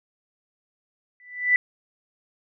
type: tone with exponential growth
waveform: sine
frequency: 1982 Hz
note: B6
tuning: 6 cents sharp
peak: -12 dBFS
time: 1.2-1.56 s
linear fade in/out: 1 ms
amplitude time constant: 78 ms
effects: none